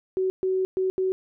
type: tone bursts at uneven times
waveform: sine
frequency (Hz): 375.9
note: F#4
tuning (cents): +27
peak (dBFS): -21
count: 4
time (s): 0.17-0.3 / 0.43-0.65 / 0.77-0.9 / 0.98-1.12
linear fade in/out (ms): 0
effects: none